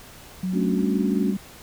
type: tone with pitch glide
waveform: sine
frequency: 185 to 196 Hz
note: F#3 to G3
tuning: 0 to 0 cents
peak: -23 dBFS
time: 0.43-1.37 s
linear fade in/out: 5 ms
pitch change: +100 cents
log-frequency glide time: 0.71-0.85 s
type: chord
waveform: sine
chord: D major seventh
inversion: second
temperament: just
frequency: 220.2 / 275.3 / 293.7 / 367.1 Hz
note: A3 / C#4 / D4 / F#4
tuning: +2 / -12 / 0 / -14 cents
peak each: -25 / -26 / -30 / -29 dBFS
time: 0.52-1.35 s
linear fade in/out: 50 ms
effects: pink hiss -45 dBFS RMS until 1.62 s